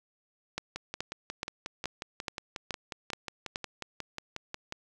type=two click trains; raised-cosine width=0.2 ms; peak=-19 / -15 dBFS; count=23 / 8; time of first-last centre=0.76-4.724 / 0.58-3.559 s; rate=5.55 / 2.35 Hz; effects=none